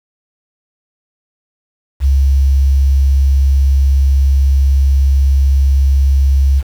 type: tone with quantisation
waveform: sine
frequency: 68.1 Hz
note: C#2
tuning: 30 cents flat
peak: -7 dBFS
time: 2-6.63 s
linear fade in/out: 50 ms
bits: 6
effects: none